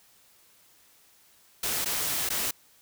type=noise with dropouts; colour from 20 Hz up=white; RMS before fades=-29 dBFS; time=1.63-2.51 s; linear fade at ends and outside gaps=5 ms; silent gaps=1.847-1.857 / 2.291-2.301 s; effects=white hiss -60 dBFS RMS until 2.81 s